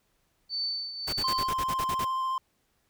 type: tone with tremolo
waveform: sine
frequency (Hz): 4528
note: C#8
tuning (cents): +36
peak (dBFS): -27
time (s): 0.49-1.49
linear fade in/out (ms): 50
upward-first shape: triangle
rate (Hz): 1.7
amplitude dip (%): 70
type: noise bursts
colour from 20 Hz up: pink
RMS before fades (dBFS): -35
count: 10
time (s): 1.07-2.049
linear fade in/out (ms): 10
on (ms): 61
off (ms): 41
type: tone with vibrato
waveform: triangle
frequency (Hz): 1046.5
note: C6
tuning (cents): 0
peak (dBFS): -25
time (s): 1.24-2.38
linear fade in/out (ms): 2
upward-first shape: triangle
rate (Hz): 14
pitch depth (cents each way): 12
effects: pink hiss -72 dBFS RMS until 2.89 s